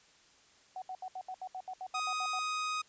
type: tone bursts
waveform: sine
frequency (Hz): 747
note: F#5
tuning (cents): +16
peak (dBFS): -38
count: 13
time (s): 0.76-2.391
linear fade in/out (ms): 2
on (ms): 59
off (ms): 72
type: tone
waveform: sawtooth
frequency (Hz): 1251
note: D#6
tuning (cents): +9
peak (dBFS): -29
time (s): 1.94-2.82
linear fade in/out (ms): 10
effects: white hiss -63 dBFS RMS until 2.88 s + resampled to 16000 Hz